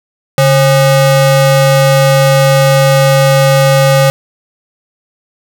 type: ring-modulated tone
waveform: square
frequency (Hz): 340.4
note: F4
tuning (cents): -44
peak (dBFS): -3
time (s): 0.38-4.1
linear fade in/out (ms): 0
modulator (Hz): 199
effects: none